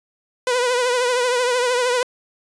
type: tone with vibrato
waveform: sawtooth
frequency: 495 Hz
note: B4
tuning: 4 cents sharp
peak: -13 dBFS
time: 0.47-2.03 s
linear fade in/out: 2 ms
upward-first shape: triangle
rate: 13 Hz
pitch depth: 68 cents each way
effects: resampled to 22050 Hz